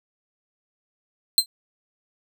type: tone with exponential decay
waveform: sawtooth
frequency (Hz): 4118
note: C8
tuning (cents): -28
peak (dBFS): -6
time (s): 1.38-1.46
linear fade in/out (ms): 1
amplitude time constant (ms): 16
effects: none